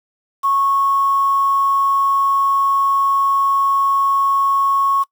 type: tone with quantisation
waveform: sine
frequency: 1100 Hz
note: C#6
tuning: 14 cents flat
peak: -13 dBFS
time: 0.43-5.04 s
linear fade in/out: 20 ms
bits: 6
effects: noise-tail reverb RT60 0.1 s tail -22 dB re dry